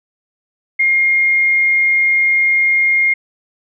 sine tone, 2130 Hz, C7, 30 cents sharp, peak -10 dBFS, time 0.79-3.14 s, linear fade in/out 10 ms, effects none

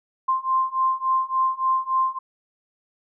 sine beating tone pair, 1046.5 / 1050 Hz, C6 / C6, 0 / +6 cents, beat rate 3.5 Hz, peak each -23 / -22 dBFS, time 0.28-2.19 s, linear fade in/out 10 ms, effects none

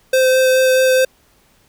square tone with vibrato, 518 Hz, C5, 17 cents flat, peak -11 dBFS, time 0.13-1.05 s, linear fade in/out 5 ms, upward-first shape sine, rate 4.7 Hz, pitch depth 10 cents each way, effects pink hiss -55 dBFS RMS until 1.68 s

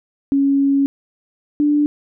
sine tone pair in turn, 277.2 / 294.3 Hz, C#4 / D4, 0 / +4 cents, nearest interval minor second, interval 104 cents, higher second, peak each -12 dBFS, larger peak neither, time 0.32-0.86 / 1.6-1.86 s, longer first, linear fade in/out 0 ms, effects none

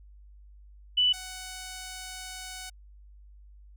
sine / 5% pulse tone pair in turn, 2977 / 744.2 Hz, F#7 / F#5, +10 / +10 cents, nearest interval 2 octaves, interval 2400 cents, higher first, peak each -20 / -27 dBFS, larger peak first, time 0.97-1.13 / 1.13-2.7 s, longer second, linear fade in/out 10 ms, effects added 50 Hz sine -49 dBFS peak until 3.76 s

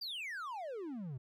triangle exponential sweep, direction down, 4887 to 119.2 Hz, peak -38 dBFS, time 0.01-1.18 s, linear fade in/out 10 ms, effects none

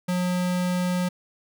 square tone, 180 Hz, F#3, 47 cents flat, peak -23 dBFS, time 0.08-1.09 s, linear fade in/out 10 ms, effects none

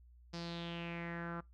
sawtooth tone with low-pass filter sweep, 170 Hz, F3, 46 cents flat, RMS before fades -43 dBFS, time 0.33-1.41 s, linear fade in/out 10 ms, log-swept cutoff 5100 to 1300 Hz, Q 4.6, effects noise-tail reverb RT60 0.2 s tail -24 dB re dry + added 60 Hz sine -58 dBFS peak until 1.53 s

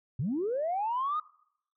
sine linear sweep, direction up, 108.5 to 1266 Hz, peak -27 dBFS, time 0.19-1.2 s, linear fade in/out 5 ms, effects noise-tail reverb RT60 0.7 s tail -22 dB re dry + tanh soft clip ceiling -23 dBFS

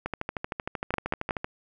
two click trains, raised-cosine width 0.5 ms, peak -10 / -15 dBFS, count 3 / 19, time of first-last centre 0.94-1.308 / 0.06-1.445 s, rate 5.43 / 13 Hz, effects none

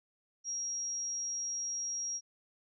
sine tone, 5640 Hz, F8, 16 cents sharp, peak -34 dBFS, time 0.44-2.21 s, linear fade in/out 50 ms, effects none

